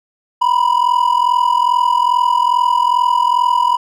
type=ring-modulated tone; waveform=triangle; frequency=980 Hz; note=B5; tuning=14 cents flat; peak=-6 dBFS; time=0.41-3.77 s; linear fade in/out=10 ms; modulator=21.2 Hz; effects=none